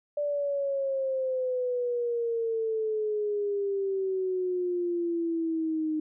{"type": "exponential sweep", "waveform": "sine", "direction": "down", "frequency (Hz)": [587.3, 308.1], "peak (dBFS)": -26, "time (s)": [0.17, 6], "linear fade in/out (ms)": 5, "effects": []}